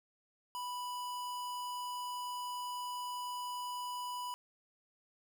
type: tone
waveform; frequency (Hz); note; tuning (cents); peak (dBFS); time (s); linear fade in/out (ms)
square; 987; B5; -1; -39; 0.55-4.34; 0
effects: none